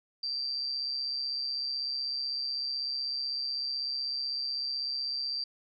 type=tone with amplitude modulation; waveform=sine; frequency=4699 Hz; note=D8; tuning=in tune; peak=-28 dBFS; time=0.23-5.44 s; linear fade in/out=5 ms; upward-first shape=sine; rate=136 Hz; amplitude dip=60%; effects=none